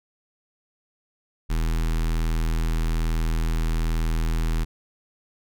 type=tone with notch filter; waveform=square; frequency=40.58 Hz; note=E1; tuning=26 cents flat; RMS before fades=-23 dBFS; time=1.49-4.65 s; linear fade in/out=20 ms; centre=590 Hz; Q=1.4; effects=none